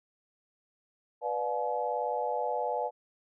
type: chord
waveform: sine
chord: B diminished seventh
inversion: none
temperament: just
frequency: 493.9 / 592.7 / 711.2 / 853.4 Hz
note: B4 / D5 / F5 / Ab5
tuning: 0 / +16 / +31 / +47 cents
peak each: -34 / -35 / -35 / -33 dBFS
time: 1.21-2.91 s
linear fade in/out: 50 ms
effects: none